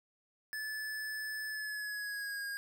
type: tone with pitch glide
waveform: square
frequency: 1735 to 1628.2 Hz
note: A6 to G#6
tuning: -25 to -35 cents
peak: -38 dBFS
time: 0.53-2.57 s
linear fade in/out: 0 ms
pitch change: -110 cents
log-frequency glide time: 1.48-2.46 s
effects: none